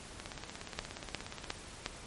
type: two click trains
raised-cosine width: 0.2 ms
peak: -24 / -16 dBFS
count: 23 / 4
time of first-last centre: 0.2-1.502 / 0.79-1.861 s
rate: 16.9 / 2.8 Hz
effects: pink hiss -49 dBFS RMS until 2.06 s + MP3 48 kbps